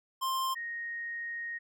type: tone pair in turn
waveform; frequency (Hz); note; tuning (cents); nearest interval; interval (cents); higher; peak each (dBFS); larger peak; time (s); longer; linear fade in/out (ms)
square / sine; 1052 / 1866.9; C6 / A#6; +9 / +2; minor seventh; 993; second; -30 / -35; first; 0.21-0.55 / 0.55-1.59; second; 20
effects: none